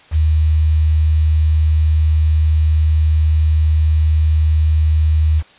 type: tone with quantisation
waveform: sine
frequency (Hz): 77.78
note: D#2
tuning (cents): 0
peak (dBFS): -10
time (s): 0.11-5.43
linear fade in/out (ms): 50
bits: 6
effects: white hiss -46 dBFS RMS until 5.58 s + resampled to 8000 Hz